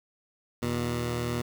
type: tone pair together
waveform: 15% pulse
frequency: 80.37 / 120 Hz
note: E2 / B2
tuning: -43 / -49 cents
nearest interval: perfect fifth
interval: 694 cents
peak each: -29 / -22 dBFS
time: 0.62-1.42 s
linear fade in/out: 10 ms
effects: 8-bit